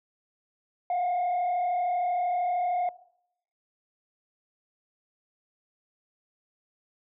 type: tone with frequency modulation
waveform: sine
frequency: 715 Hz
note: F5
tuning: 41 cents sharp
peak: -23 dBFS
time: 0.9-2.89 s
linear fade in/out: 2 ms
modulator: 33 Hz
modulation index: 0.63
effects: noise-tail reverb RT60 0.7 s tail -20 dB re dry + tanh soft clip ceiling -23 dBFS